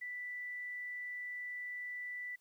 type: tone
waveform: sine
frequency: 1975.5 Hz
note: B6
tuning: in tune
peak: -40 dBFS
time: 0.01-2.36 s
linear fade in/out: 10 ms
effects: white hiss -75 dBFS RMS until 2.4 s